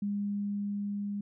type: tone with level ramp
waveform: sine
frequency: 203.2 Hz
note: G#3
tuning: 38 cents flat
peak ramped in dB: -29 to -32 dBFS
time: 0.02-1.21 s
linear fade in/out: 5 ms
effects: none